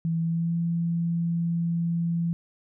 sine tone with pitch glide, 164.81 to 168.76 Hz, E3 to E3, 0 to +41 cents, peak -23 dBFS, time 0.05-2.33 s, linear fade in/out 0 ms, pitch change +41 cents, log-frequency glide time 0.2-0.55 s, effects none

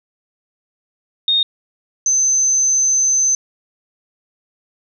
sine tone pair in turn, 3697 / 6166 Hz, A#7 / G8, -15 / -29 cents, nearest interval major sixth, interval 886 cents, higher second, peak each -12 dBFS, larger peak neither, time 1.28-1.43 / 2.06-3.35 s, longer second, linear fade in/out 2 ms, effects none

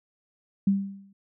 sine tone with exponential decay, 196.8 Hz, G3, 7 cents sharp, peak -16 dBFS, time 0.67-1.13 s, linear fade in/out 5 ms, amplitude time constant 100 ms, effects none

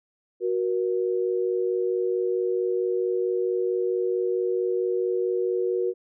sine tone pair together, 370 / 474.5 Hz, F#4 / A#4, 0 / +31 cents, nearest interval major third, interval 431 cents, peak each -24 / -26 dBFS, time 0.4-5.94 s, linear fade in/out 50 ms, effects none

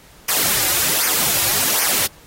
white noise with flanger, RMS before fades -18 dBFS, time 0.28-2.07 s, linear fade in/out 10 ms, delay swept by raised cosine 0.25 to 4.65 ms, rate 1.3 Hz, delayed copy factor -0.8, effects pink hiss -47 dBFS RMS until 2.26 s + AAC 48 kbps

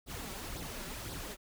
pink noise with flanger, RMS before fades -42 dBFS, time 0.06-1.37 s, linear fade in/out 50 ms, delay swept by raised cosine 0.21 to 5.31 ms, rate 1.9 Hz, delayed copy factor +0.6, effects none

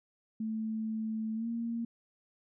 sine tone with pitch glide, 220 to 232 Hz, A3 to A#3, 0 to -8 cents, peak -32 dBFS, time 0.4-1.85 s, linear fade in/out 5 ms, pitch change +92 cents, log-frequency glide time 1.35-1.47 s, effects none

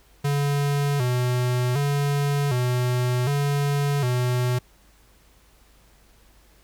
square tone with vibrato, 133.2 Hz, C3, 31 cents sharp, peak -21 dBFS, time 0.24-4.59 s, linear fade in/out 10 ms, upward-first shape square, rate 0.66 Hz, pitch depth 120 cents each way, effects added 50 Hz sine -56 dBFS peak until 6.63 s + pink hiss -58 dBFS RMS until 6.63 s

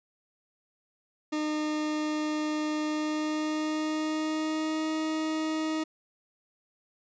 40% pulse tone with pitch glide, 305.1 to 314.2 Hz, D#4 to D#4, -34 to +17 cents, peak -27 dBFS, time 1.32-5.84 s, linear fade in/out 10 ms, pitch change +51 cents, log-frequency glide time 2.86-4.91 s, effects resampled to 16000 Hz

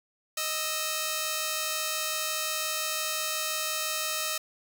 5% pulse tone pair together, 622.3 / 1310.3 Hz, D#5 / E6, 0 / -11 cents, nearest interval octave + minor second, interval 1289 cents, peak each -20 dBFS, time 0.37-4.38 s, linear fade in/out 5 ms, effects none

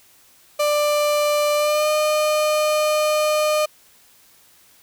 35% pulse tone with pitch glide, 592 to 609 Hz, D5 to D#5, +14 to -37 cents, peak -15 dBFS, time 0.59-3.66 s, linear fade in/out 10 ms, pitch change +49 cents, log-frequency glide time 1.55-1.89 s, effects white hiss -53 dBFS RMS until 4.82 s

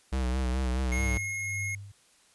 square tone with vibrato, 63.8 Hz, C2, 43 cents flat, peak -27 dBFS, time 0.12-1.18 s, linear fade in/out 10 ms, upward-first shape sine, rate 4.7 Hz, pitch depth 55 cents each way
square tone, 2158 Hz, C#7, 47 cents flat, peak -32 dBFS, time 0.92-1.75 s, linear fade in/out 2 ms
sine tone with tremolo, 100 Hz, G2, 35 cents sharp, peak -33 dBFS, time 0.97-1.92 s, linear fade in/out 10 ms, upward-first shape triangle, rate 1.9 Hz, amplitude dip 75%
effects white hiss -62 dBFS RMS until 2.34 s + resampled to 24000 Hz

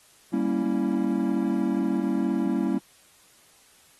triangle chord, G diminished seventh, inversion none, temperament equal, 196 / 233.1 / 277.2 / 329.6 Hz, G3 / Bb3 / Db4 / Fb4, 0 / 0 / 0 / 0 cents, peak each -26 dBFS, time 0.32-2.79 s, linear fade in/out 20 ms, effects white hiss -57 dBFS RMS until 3.99 s + AAC 32 kbps

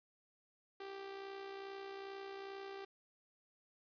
sawtooth tone with amplitude modulation, 392 Hz, G4, in tune, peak -40 dBFS, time 0.8-2.85 s, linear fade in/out 5 ms, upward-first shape sine, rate 62.4 Hz, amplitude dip 45%, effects resampled to 11025 Hz + 11-bit

